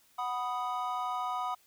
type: chord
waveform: triangle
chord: B major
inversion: second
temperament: equal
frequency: 740 / 987.8 / 1244.5 Hz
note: F#5 / B5 / D#6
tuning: 0 / 0 / 0 cents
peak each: -34 dBFS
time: 0.18-1.55 s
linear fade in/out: 10 ms
effects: white hiss -65 dBFS RMS until 1.66 s